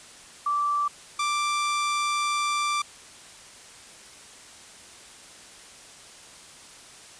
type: tone pair in turn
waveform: sine / sawtooth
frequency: 1166 / 1176.8 Hz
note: D6 / D6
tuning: -13 / +3 cents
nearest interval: unison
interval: 16 cents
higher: second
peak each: -22 / -20 dBFS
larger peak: second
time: 0.46-0.88 / 1.19-2.82 s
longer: second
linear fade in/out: 5 ms
effects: white hiss -47 dBFS RMS until 7.19 s + resampled to 22050 Hz